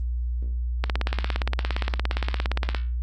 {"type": "click train", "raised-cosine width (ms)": 0.3, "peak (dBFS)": -9, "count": 34, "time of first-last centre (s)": [0.84, 2.748], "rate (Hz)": 17.3, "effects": ["added 60 Hz sine -24 dBFS peak until 3.02 s", "Opus 32 kbps"]}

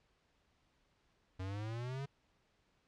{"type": "exponential sweep", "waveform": "square", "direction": "up", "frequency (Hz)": [91.6, 141.6], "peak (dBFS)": -40, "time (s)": [1.39, 2.06], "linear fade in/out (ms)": 10, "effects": ["pink hiss -75 dBFS RMS until 2.87 s", "low-pass 5000 Hz 12 dB/octave"]}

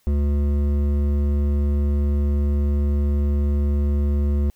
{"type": "tone with hard clipping", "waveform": "sine", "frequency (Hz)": 71.9, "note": "D2", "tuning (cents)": -36, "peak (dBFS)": -19, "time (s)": [0.07, 4.5], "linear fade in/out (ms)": 0, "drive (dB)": 11, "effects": ["white hiss -63 dBFS RMS until 4.55 s"]}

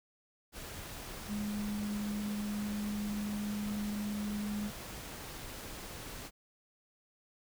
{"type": "tone in noise", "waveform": "sine", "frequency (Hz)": 207.7, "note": "G#3", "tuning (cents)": 0, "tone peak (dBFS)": -34, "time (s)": [1.27, 4.71], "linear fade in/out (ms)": 50, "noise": "pink", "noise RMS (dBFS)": -45, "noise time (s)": [0.52, 6.31], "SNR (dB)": 8, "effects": []}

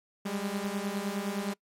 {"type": "beating tone pair", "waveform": "sawtooth", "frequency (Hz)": [196, 205.7], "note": ["G3", "G#3"], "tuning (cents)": [0, -16], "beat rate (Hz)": 9.7, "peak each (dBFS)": -30, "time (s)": [0.25, 1.54], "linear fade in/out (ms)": 10, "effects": ["noise-tail reverb RT60 0.1 s tail -23 dB re dry", "MP3 64 kbps"]}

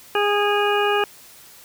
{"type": "harmonic tone", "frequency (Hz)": 411.1, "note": "G#4", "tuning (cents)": -18, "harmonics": [1, 2, 3, 4, 6, 7], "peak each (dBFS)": [-20, -23, -25, -26, -28, -28], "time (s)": [0.15, 1.04], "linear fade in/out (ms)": 2, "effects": ["white hiss -46 dBFS RMS until 1.64 s"]}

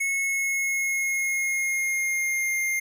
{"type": "tone with pitch glide", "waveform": "square", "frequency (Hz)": [2190, 2115], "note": ["C#7", "C7"], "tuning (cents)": [-22, 18], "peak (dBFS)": -24, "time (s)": [0, 2.8], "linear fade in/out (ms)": 10, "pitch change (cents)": -60, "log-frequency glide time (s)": [0.1, 2.6], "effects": []}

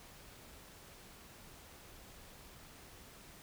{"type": "silence", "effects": ["pink hiss -56 dBFS RMS until 3.42 s"]}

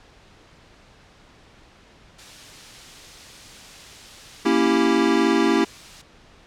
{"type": "noise", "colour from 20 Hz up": "blue", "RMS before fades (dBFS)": -36, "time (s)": [2.18, 6.02], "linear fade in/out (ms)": 10}
{"type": "chord", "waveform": "square", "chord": "A# diminished seventh", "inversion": "none", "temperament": "equal", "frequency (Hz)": [233.1, 277.2, 329.6, 392], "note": ["A#3", "C#4", "E4", "G4"], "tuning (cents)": [0, 0, 0, 0], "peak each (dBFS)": [-24, -23, -21, -23], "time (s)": [4.45, 5.65], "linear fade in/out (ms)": 10}
{"effects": ["pink hiss -51 dBFS RMS until 6.46 s", "low-pass 5000 Hz 12 dB/octave"]}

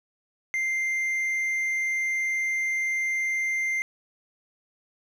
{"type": "tone with hard clipping", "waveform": "sine", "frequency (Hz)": 2093, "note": "C7", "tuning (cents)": 0, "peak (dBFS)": -25, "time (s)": [0.54, 3.82], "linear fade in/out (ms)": 0, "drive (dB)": 3, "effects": []}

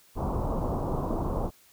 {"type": "low-pass noise", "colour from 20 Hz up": "pink", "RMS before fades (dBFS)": -29, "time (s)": [0.15, 1.51], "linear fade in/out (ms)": 50, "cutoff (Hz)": 1100, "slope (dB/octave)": 48, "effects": ["white hiss -59 dBFS RMS until 1.72 s"]}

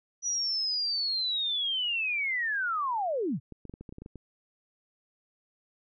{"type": "linear sweep", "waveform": "sine", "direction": "down", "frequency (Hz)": [5900, 99.3], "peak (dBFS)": -27, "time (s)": [0.22, 3.4], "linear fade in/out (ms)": 50}
{"type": "clicks", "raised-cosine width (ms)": 3, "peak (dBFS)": -30, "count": 11, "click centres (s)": [3.523, 3.653, 3.696, 3.739, 3.81, 3.892, 3.925, 3.984, 4.02, 4.061, 4.157]}
{"effects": []}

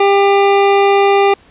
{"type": "tone", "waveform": "25% pulse", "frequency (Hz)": 398.3, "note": "G4", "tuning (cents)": 28, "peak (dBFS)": -4, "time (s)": [0, 1.34], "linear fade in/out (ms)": 5, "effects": ["pink hiss -47 dBFS RMS until 1.5 s", "resampled to 8000 Hz"]}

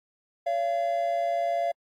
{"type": "tone pair together", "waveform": "triangle", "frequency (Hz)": [564.5, 685], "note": ["C#5", "F5"], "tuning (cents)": [31, -34], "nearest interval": "minor third", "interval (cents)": 335, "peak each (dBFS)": [-29, -23], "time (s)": [0.46, 1.72], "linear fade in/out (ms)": 10, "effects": ["AAC 64 kbps"]}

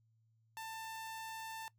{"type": "tone", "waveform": "sawtooth", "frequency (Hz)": 891, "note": "A5", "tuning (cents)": 22, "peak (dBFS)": -40, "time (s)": [0.57, 1.68], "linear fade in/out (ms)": 0, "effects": ["noise-tail reverb RT60 0.1 s tail -20 dB re dry", "added 112 Hz sine -70 dBFS peak until 1.78 s"]}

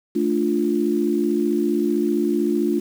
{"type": "chord", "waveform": "sine", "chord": "D minor", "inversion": "second", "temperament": "equal", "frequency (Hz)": [220, 293.7, 349.2], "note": ["A3", "D4", "F4"], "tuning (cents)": [0, 0, 0], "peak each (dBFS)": [-23, -22, -21], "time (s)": [0.15, 2.8], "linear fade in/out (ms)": 10, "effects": ["7-bit"]}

